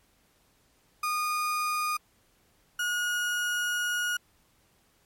35% pulse tone pair in turn, 1226 / 1444.6 Hz, D#6 / F#6, -26 / -42 cents, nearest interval minor third, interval 284 cents, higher second, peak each -25 dBFS, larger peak neither, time 1.03-1.97 / 2.79-4.17 s, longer second, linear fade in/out 5 ms, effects pink hiss -66 dBFS RMS until 5.05 s + MP3 64 kbps

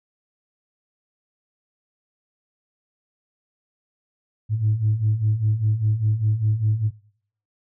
sine beating tone pair, 104.6 / 109.6 Hz, G#2 / A2, +13 / -6 cents, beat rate 5 Hz, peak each -23 / -18 dBFS, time 4.49-6.91 s, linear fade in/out 50 ms, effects noise-tail reverb RT60 0.7 s tail -26 dB re dry + tanh soft clip ceiling -12 dBFS

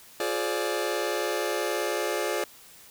sawtooth chord, D half-diminished seventh, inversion first, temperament just, 352.4 / 422.9 / 528.6 / 587.3 Hz, F4 / Ab4 / C5 / D5, +16 / +31 / +18 / 0 cents, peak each -28 / -27 / -29 / -28 dBFS, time 0.2-2.44 s, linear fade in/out 2 ms, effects white hiss -51 dBFS RMS until 2.9 s

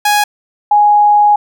sawtooth / sine tone pair in turn, 830.6 / 830.6 Hz, G#5 / G#5, 0 / 0 cents, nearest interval unison, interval 0 cents, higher neither, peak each -5 dBFS, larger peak neither, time 0.05-0.24 / 0.71-1.36 s, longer second, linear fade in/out 5 ms, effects none

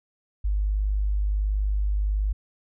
sine tone, 50.7 Hz, G#1, 41 cents flat, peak -21 dBFS, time 0.44-2.33 s, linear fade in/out 10 ms, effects none

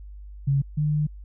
sine tone pair in turn, 138.59 / 150.32 Hz, C#3 / D3, 0 / +41 cents, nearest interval minor second, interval 141 cents, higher second, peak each -18 / -20 dBFS, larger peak first, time 0.47-0.62 / 0.77-1.07 s, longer second, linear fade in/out 10 ms, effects added 50 Hz sine -38 dBFS peak until 1.24 s

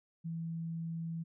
sine tone, 165 Hz, E3, 2 cents sharp, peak -36 dBFS, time 0.24-1.24 s, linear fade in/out 20 ms, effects none

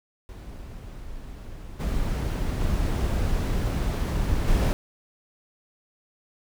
brown noise with level steps, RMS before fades -39 / -26 / -24 / -20 dBFS, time 0.29-4.73 s, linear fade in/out 0 ms, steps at 1.79 / 2.6 / 4.47 s, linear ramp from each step 20 ms, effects none

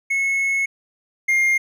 triangle tone pair in turn, 2188 / 2120 Hz, C#7 / C7, -23 / +22 cents, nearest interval minor second, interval 55 cents, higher first, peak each -16 / -13 dBFS, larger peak second, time 0.1-0.66 / 1.28-1.58 s, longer first, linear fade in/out 10 ms, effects none

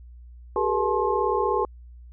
sine tone cluster, 386.6 / 423.2 / 480.1 / 861 / 1063 Hz, G4 / G#4 / B4 / A5 / C6, -24 / +33 / -49 / -38 / +27 cents, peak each -27 dBFS, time 0.56-1.65 s, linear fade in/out 2 ms, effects added 60 Hz sine -42 dBFS peak until 2.12 s

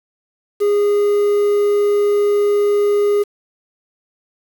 triangle tone with quantisation, 410.6 Hz, G#4, 20 cents flat, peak -10 dBFS, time 0.6-3.24 s, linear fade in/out 20 ms, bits 6, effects none

